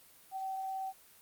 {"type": "tone", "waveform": "sine", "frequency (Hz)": 767, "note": "G5", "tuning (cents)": -38, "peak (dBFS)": -35, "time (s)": [0.31, 0.93], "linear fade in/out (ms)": 50, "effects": ["white hiss -60 dBFS RMS until 1.21 s", "Opus 24 kbps"]}